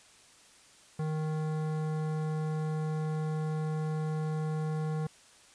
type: tone with hard clipping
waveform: sine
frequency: 155.56 Hz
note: D#3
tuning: in tune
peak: -32 dBFS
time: 0.99-5.07 s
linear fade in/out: 5 ms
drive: 15 dB
effects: white hiss -58 dBFS RMS until 5.54 s + resampled to 22050 Hz